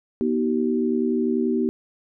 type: tone cluster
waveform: sine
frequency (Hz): 242.2 / 313.8 / 382.8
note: B3 / D#4 / G4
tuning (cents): -34 / +15 / -41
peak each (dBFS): -22 / -26 / -24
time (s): 0.21-1.69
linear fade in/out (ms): 0
effects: none